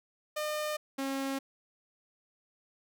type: tone pair in turn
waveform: sawtooth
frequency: 606 / 271.3 Hz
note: D#5 / C#4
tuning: -46 / -37 cents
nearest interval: octave + major second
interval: 1391 cents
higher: first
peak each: -28 dBFS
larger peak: neither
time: 0.36-0.77 / 0.98-1.39 s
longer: neither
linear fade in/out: 10 ms
effects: none